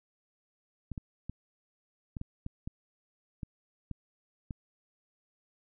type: clicks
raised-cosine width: 5 ms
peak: -25 dBFS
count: 10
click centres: 0.917 / 0.978 / 1.296 / 2.168 / 2.214 / 2.464 / 2.675 / 3.432 / 3.913 / 4.508 s
effects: none